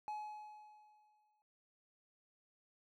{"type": "tone with exponential decay", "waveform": "triangle", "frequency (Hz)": 847, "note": "G#5", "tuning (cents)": 34, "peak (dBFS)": -37, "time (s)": [0.08, 1.42], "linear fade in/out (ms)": 0, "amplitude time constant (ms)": 290, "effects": []}